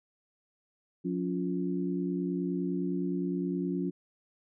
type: tone cluster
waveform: sine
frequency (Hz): 180.1 / 280.9 / 350.6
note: F#3 / C#4 / F4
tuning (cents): -46 / +23 / +7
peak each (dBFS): -32 / -33 / -35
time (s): 1.04-3.91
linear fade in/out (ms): 20
effects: none